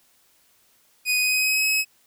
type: tone with pitch glide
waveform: sawtooth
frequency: 2489 to 2560 Hz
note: D#7 to D#7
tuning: 0 to +49 cents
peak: -16 dBFS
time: 1.05-1.85 s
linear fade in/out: 50 ms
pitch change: +49 cents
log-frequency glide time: 1.18-1.65 s
effects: white hiss -61 dBFS RMS until 2.06 s